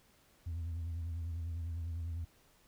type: tone with vibrato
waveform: sine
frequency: 83.4 Hz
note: E2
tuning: 21 cents sharp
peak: -34 dBFS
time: 0.46-2.25 s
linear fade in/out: 10 ms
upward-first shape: sine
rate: 10 Hz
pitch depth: 63 cents each way
effects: tanh soft clip ceiling -35 dBFS + pink hiss -67 dBFS RMS until 2.67 s

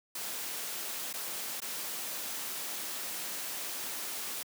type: noise with dropouts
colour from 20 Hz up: white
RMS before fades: -38 dBFS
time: 0.15-4.43 s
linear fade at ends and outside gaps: 5 ms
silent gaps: 1.129-1.137 / 1.603-1.618 s
effects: high-pass 200 Hz 12 dB/octave

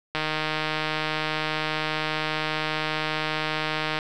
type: click train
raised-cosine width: 0.3 ms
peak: -10 dBFS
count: 596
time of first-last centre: 0.15-3.989 s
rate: 155 Hz
effects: none

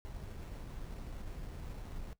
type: noise with sample-and-hold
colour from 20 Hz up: brown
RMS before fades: -44 dBFS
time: 0.05-2.13 s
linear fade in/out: 0 ms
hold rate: 4900 Hz
effects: noise-tail reverb RT60 0.1 s tail -18 dB re dry

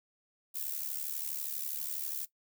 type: noise with amplitude modulation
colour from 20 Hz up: violet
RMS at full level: -34 dBFS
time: 0.54-2.26 s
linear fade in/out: 20 ms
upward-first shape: sine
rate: 72.3 Hz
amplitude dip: 75%
effects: noise-tail reverb RT60 0.1 s tail -17 dB re dry

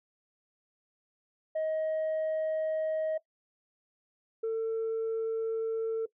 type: tone pair in turn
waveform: sine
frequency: 630 / 448.6 Hz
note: D#5 / A4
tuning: +21 / +34 cents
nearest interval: tritone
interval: 587 cents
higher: first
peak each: -26 / -26 dBFS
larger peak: neither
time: 1.55-3.18 / 4.43-6.06 s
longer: neither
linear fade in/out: 10 ms
effects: noise-tail reverb RT60 0.1 s tail -19 dB re dry + tanh soft clip ceiling -27 dBFS

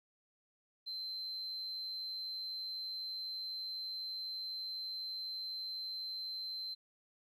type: tone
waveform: sine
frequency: 4096 Hz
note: C8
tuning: 38 cents flat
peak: -38 dBFS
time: 0.86-6.75 s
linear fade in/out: 20 ms
effects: tanh soft clip ceiling -36 dBFS + 13-bit

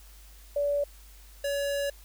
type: tone pair in turn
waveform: sine / square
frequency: 575 / 565.4 Hz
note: D5 / C#5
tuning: -37 / +34 cents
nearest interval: unison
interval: 29 cents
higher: first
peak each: -24 / -28 dBFS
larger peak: first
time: 0.56-0.84 / 1.44-1.9 s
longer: second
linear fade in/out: 5 ms
effects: added 50 Hz sine -49 dBFS peak until 2.04 s + white hiss -56 dBFS RMS until 2.04 s

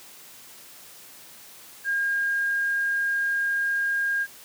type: tone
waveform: sine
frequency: 1617 Hz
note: G#6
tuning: 47 cents flat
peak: -22 dBFS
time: 1.84-4.27 s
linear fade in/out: 50 ms
effects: white hiss -47 dBFS RMS until 4.44 s + high-pass 100 Hz 12 dB/octave

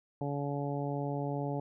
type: harmonic tone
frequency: 142.3 Hz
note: C#3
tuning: 46 cents sharp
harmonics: 1 / 2 / 3 / 4 / 5 / 6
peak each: -35 / -38 / -40 / -41 / -42 / -43 dBFS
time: 0.21-1.6 s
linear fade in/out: 2 ms
effects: none

